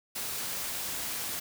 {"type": "noise", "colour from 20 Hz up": "white", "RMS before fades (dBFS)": -35, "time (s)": [0.15, 1.4], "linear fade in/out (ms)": 10, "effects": []}